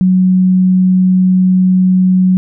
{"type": "tone", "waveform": "sine", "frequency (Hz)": 185, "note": "F#3", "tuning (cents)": 0, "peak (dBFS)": -6, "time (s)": [0.01, 2.37], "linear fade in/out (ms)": 0, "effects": []}